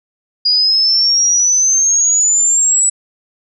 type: exponential sweep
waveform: sine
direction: up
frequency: 4860 to 7902 Hz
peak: -9 dBFS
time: 0.45-2.9 s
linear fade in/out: 10 ms
effects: none